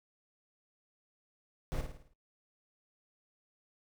brown noise with echo, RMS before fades -33 dBFS, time 1.72-1.81 s, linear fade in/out 0 ms, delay 54 ms, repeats 6, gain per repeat -6 dB, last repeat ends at 2.134 s, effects noise-tail reverb RT60 0.1 s tail -21 dB re dry

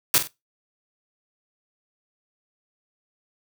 white noise with echo, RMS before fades -17 dBFS, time 0.14-0.18 s, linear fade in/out 0 ms, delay 46 ms, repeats 2, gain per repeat -10 dB, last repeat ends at 0.272 s, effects noise-tail reverb RT60 0.2 s tail -18 dB re dry

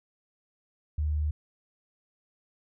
sine tone, 75.5 Hz, D2, 48 cents sharp, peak -25 dBFS, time 0.98-1.31 s, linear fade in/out 5 ms, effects none

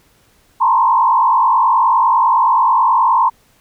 sine tone with frequency modulation, 980 Hz, B5, 14 cents flat, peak -9 dBFS, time 0.6-3.3 s, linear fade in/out 20 ms, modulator 49.6 Hz, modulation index 1.8, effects pink hiss -54 dBFS RMS until 3.6 s

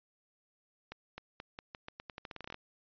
accelerating click train, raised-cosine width 0.3 ms, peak -27 dBFS, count 18, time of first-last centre 0.92-2.544 s, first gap 260 ms, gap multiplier 0.85, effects resampled to 11025 Hz

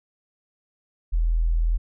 sine tone, 41.2 Hz, E1, in tune, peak -18 dBFS, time 1.12-1.78 s, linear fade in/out 20 ms, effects none

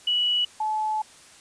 sine tone pair in turn, 2939 / 862.5 Hz, F#7 / A5, -12 / -35 cents, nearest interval octave + major sixth, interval 2123 cents, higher first, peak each -20 / -23 dBFS, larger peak first, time 0.07-0.45 / 0.6-1.02 s, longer second, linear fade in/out 5 ms, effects white hiss -50 dBFS RMS until 1.4 s + resampled to 22050 Hz

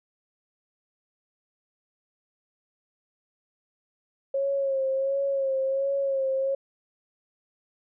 sine tone with vibrato, 543 Hz, C#5, 36 cents flat, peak -23 dBFS, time 4.34-6.55 s, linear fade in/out 5 ms, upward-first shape sine, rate 1.4 Hz, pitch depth 37 cents each way, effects none

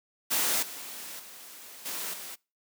white noise with level steps, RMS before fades -27 / -41 / -47 / -35 / -41 dBFS, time 0.3-2.36 s, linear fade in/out 20 ms, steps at 0.62 / 1.19 / 1.85 / 2.13 s, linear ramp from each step 10 ms, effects noise-tail reverb RT60 0.3 s tail -25 dB re dry + high-pass 200 Hz 12 dB/octave

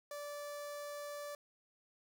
sawtooth tone with notch filter, 582 Hz, D5, 16 cents flat, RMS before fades -45 dBFS, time 0.11-1.35 s, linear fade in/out 2 ms, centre 2700 Hz, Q 1.6, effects none

